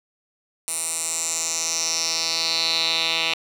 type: tone with band-pass filter sweep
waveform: 10% pulse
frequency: 163.9 Hz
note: E3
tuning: 10 cents flat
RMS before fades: -24 dBFS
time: 0.68-3.34 s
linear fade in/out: 0 ms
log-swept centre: 9400 to 3200 Hz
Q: 4.3
effects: 8-bit